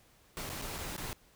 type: noise with dropouts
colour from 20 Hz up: pink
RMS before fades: -40 dBFS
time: 0.37-1.13 s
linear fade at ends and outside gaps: 0 ms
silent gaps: 0.492-0.499 / 0.616-0.621 / 0.782-0.786 / 0.965-0.979 s
effects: pink hiss -64 dBFS RMS until 1.35 s